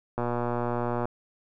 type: click train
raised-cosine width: 1 ms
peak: -15 dBFS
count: 106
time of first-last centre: 0.18-1.055 s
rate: 120 Hz
effects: none